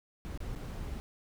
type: noise with dropouts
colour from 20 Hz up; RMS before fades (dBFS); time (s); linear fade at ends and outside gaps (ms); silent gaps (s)
brown; -39; 0.25-1; 0; 0.375-0.403 / 0.551-0.558
effects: none